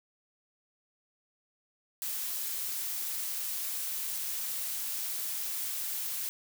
blue noise, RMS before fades -35 dBFS, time 2.02-6.29 s, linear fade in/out 0 ms, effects none

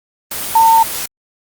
sine tone in noise, 904 Hz, A5, 47 cents sharp, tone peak -6 dBFS, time 0.55-0.83 s, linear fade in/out 5 ms, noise white, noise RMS -22 dBFS, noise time 0.31-1.06 s, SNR +13 dB, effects Opus 24 kbps

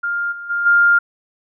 sine tone with level steps, 1403 Hz, F6, 8 cents sharp, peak -18 / -28 / -17 / -9 dBFS, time 0.03-0.99 s, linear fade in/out 10 ms, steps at 0.31 / 0.49 / 0.65 s, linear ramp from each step 20 ms, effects none

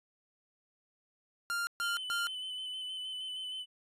45% pulse tone bursts, 1396 Hz, F6, 1 cent flat, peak -32 dBFS, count 3, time 1.5-2.27 s, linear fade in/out 0 ms, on 170 ms, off 130 ms
triangle tone with vibrato, 3027 Hz, F#7, 39 cents sharp, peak -36 dBFS, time 1.8-3.66 s, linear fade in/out 50 ms, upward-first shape square, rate 6.4 Hz, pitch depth 19 cents each way
effects resampled to 32000 Hz

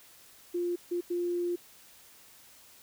sine tone bursts at uneven times, 350 Hz, F4, 4 cents sharp, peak -28 dBFS, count 3, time 0.54-0.76 / 0.91-1.01 / 1.1-1.56 s, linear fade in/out 10 ms, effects white hiss -56 dBFS RMS until 2.82 s

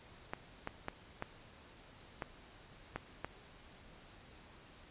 clicks, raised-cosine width 0.5 ms, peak -23 dBFS, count 7, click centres 0.335 / 0.674 / 0.884 / 1.224 / 2.222 / 2.96 / 3.246 s, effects pink hiss -58 dBFS RMS until 4.9 s + resampled to 8000 Hz

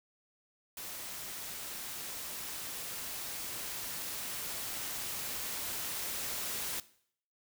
white noise with level ramp, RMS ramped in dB -43 to -37 dBFS, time 0.77-6.8 s, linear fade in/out 2 ms, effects noise-tail reverb RT60 0.6 s tail -18 dB re dry

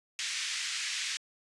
pink band-pass noise, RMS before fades -35 dBFS, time 0.19-1.17 s, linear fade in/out 0 ms, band 1900 to 7600 Hz, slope 24 dB/octave, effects resampled to 24000 Hz

